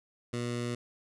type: tone with notch filter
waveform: 15% pulse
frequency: 120.3 Hz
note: B2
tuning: 45 cents flat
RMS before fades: -34 dBFS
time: 0.33-0.75 s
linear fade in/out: 5 ms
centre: 900 Hz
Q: 1.8
effects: resampled to 24000 Hz